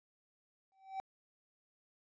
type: tone with exponential growth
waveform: triangle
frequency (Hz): 770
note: G5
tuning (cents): -31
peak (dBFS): -33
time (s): 0.72-1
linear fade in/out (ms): 0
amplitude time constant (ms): 59
effects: resampled to 16000 Hz